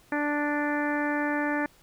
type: harmonic tone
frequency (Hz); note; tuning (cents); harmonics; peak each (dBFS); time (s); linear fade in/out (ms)
293.7; D4; 0; 1 / 2 / 3 / 4 / 5 / 6 / 7 / 8; -28 / -33 / -33 / -39 / -36 / -32 / -41 / -44; 0.12-1.66; 2
effects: pink hiss -59 dBFS RMS until 1.82 s